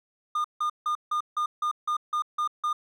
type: tone bursts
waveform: triangle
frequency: 1214 Hz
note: D#6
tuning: 43 cents flat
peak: -22 dBFS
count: 10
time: 0.35-2.73 s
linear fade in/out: 5 ms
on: 94 ms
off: 160 ms
effects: none